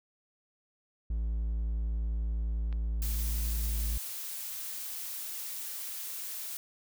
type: tone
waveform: triangle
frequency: 55.6 Hz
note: A1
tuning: 19 cents sharp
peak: -27 dBFS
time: 1.1-3.98 s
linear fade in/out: 5 ms
type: click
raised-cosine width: 0.3 ms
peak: -33 dBFS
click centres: 2.727 s
type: noise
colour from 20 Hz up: blue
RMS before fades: -39 dBFS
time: 3.02-6.57 s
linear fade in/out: 0 ms
effects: none